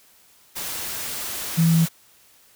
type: tone in noise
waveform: sine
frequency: 164.81 Hz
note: E3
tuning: in tune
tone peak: -14 dBFS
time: 1.57-1.86 s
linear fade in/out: 20 ms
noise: white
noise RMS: -30 dBFS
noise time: 0.55-1.89 s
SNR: +13 dB
effects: white hiss -55 dBFS RMS until 2.55 s